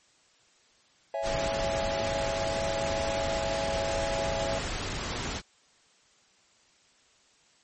triangle chord, C# minor, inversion none, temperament equal, 554.4 / 659.3 / 830.6 Hz, C#5 / E5 / G#5, 0 / 0 / 0 cents, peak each -31 / -30 / -34 dBFS, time 1.14-4.59 s, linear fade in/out 2 ms
pink noise, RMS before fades -33 dBFS, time 1.22-5.42 s, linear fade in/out 50 ms
effects white hiss -63 dBFS RMS until 7.63 s + MP3 32 kbps

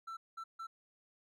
triangle tone bursts at uneven times, 1337 Hz, E6, 24 cents sharp, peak -40 dBFS, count 3, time 0.07-0.17 / 0.37-0.44 / 0.59-0.67 s, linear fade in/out 10 ms, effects none

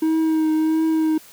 triangle tone with vibrato, 316.5 Hz, D#4, 30 cents sharp, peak -14 dBFS, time 0.02-1.18 s, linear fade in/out 5 ms, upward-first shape triangle, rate 1.5 Hz, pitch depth 25 cents each way, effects white hiss -46 dBFS RMS until 1.32 s + high-pass 80 Hz 12 dB/octave

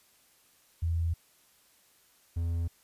sine / triangle tone pair in turn, 83.3 / 84.32 Hz, E2 / E2, +19 / +40 cents, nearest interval unison, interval 21 cents, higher second, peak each -26 dBFS, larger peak neither, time 0.82-1.14 / 2.36-2.68 s, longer neither, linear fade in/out 10 ms, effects white hiss -64 dBFS RMS until 2.83 s + resampled to 32000 Hz

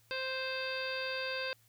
harmonic tone, 523 Hz, C5, 1 cent flat, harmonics 1 / 2 / 3 / 4 / 5 / 6 / 7 / 8 / 9, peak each -39 / -46 / -40 / -49 / -41 / -53 / -45 / -52 / -44 dBFS, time 0.11-1.53 s, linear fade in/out 0 ms, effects added 113 Hz sine -68 dBFS peak until 1.68 s + white hiss -68 dBFS RMS until 1.68 s

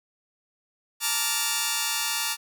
5% pulse chord, Bb major seventh, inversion third, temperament just, 874.1 / 932.3 / 1165.4 / 1398.5 Hz, A5 / Bb5 / D6 / F6, -12 / 0 / -14 / +2 cents, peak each -19 dBFS, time 1-2.37 s, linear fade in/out 50 ms, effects none

